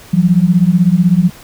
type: beating tone pair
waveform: sine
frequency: 169.7 / 185.7 Hz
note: F3 / F#3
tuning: -49 / +7 cents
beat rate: 16 Hz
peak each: -10 dBFS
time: 0.13-1.3 s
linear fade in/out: 10 ms
effects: pink hiss -38 dBFS RMS until 1.43 s